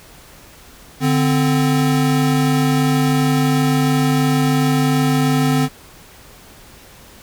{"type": "tone pair together", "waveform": "square", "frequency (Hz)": [146.83, 259], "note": ["D3", "C4"], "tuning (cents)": [0, -17], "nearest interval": "minor seventh", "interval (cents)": 983, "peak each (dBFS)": -17, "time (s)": [1, 5.69], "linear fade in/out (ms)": 50, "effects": ["pink hiss -43 dBFS RMS until 7.22 s"]}